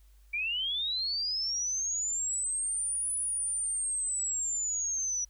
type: linear two-way sweep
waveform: sine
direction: up then down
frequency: 2308 to 9956 to 5820 Hz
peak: -29 dBFS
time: 0.33-5.25 s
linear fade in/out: 10 ms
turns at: 3.13 s
effects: added 50 Hz sine -55 dBFS peak until 5.29 s + white hiss -70 dBFS RMS until 5.29 s